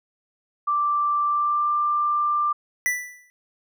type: tone with pitch glide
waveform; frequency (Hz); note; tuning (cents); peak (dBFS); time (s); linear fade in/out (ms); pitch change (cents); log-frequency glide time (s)
sine; 1174.7 to 1186.3; D6 to D6; 0 to +17; -19; 0.67-2.53; 10; +17; 1.26-1.7
type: tone with exponential decay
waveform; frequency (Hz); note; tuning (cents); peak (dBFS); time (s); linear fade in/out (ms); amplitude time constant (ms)
square; 1975.5; B6; 0; -18; 2.86-3.3; 0; 94
effects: none